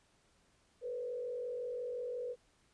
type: tone with frequency modulation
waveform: sine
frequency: 491.2 Hz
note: B4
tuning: 9 cents flat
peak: -37 dBFS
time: 0.81-2.36 s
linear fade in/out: 50 ms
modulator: 45.7 Hz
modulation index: 0.67
effects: pink hiss -71 dBFS RMS until 2.73 s + resampled to 22050 Hz